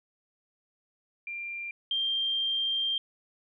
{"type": "tone pair in turn", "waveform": "sine", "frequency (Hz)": [2381, 3178], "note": ["D7", "G7"], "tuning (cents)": [23, 23], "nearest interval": "perfect fourth", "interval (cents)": 500, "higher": "second", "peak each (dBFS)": [-34, -26], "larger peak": "second", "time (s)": [[1.27, 1.71], [1.91, 2.98]], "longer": "second", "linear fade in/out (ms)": 2, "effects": []}